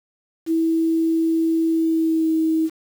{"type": "tone with pitch glide", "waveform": "sine", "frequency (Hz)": [325.9, 320.1], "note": ["E4", "D#4"], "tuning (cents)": [-20, 49], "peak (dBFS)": -16, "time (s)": [0.46, 2.7], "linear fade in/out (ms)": 50, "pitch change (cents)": -31, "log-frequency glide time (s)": [1.7, 2.34], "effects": ["7-bit"]}